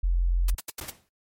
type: tone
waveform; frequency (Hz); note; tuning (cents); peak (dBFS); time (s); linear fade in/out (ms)
sine; 43.65; F1; 0; -20; 0.03-0.55; 10
type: noise bursts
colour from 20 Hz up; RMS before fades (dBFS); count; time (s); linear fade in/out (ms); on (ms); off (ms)
white; -33; 5; 0.48-0.902; 5; 22; 78
type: noise with exponential decay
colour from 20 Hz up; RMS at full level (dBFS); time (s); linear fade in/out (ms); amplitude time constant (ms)
pink; -35; 0.81-1.09; 2; 59
effects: noise-tail reverb RT60 0.1 s tail -24 dB re dry + MP3 64 kbps